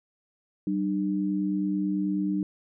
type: tone pair together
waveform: sine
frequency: 192.1 / 301.3 Hz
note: G3 / D4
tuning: -35 / +44 cents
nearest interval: minor sixth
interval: 779 cents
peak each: -27 dBFS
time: 0.67-2.43 s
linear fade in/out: 2 ms
effects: none